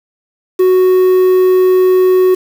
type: tone with quantisation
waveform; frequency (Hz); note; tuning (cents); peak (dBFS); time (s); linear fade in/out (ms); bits
triangle; 370; F#4; 0; -4; 0.59-2.35; 10; 5
effects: none